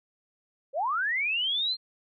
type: linear sweep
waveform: sine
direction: up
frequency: 500 to 4227 Hz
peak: -25 dBFS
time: 0.73-1.77 s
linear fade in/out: 50 ms
effects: none